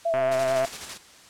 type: tone with vibrato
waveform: sine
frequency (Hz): 662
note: E5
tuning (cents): +7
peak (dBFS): -21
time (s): 0.05-0.66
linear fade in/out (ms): 10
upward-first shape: sine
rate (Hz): 8.8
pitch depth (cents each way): 37
type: click train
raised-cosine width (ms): 0.5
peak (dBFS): -16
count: 67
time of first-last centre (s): 0.14-0.648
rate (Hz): 130
type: noise with tremolo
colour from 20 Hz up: white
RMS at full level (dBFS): -34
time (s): 0.31-0.98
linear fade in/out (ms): 10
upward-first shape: square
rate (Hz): 12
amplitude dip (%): 40
effects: white hiss -50 dBFS RMS until 1.29 s + low-pass 8000 Hz 12 dB/octave